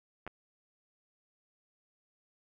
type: clicks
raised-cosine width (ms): 0.5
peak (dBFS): -27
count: 2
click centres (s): 0.266 / 0.276
effects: none